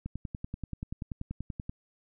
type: click train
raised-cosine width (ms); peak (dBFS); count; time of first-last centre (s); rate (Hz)
5; -23; 18; 0.06-1.695; 10.4
effects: none